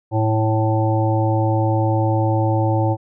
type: harmonic tone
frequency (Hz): 110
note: A2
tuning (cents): 0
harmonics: 1 / 3 / 5 / 7 / 8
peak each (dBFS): -17 / -22 / -24 / -25 / -26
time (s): 0.11-2.97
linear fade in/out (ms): 50
effects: none